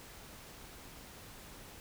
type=silence; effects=pink hiss -52 dBFS RMS until 1.8 s